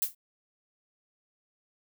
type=noise with exponential decay; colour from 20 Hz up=violet; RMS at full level=-22 dBFS; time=0.02-0.15 s; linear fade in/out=5 ms; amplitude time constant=27 ms; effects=none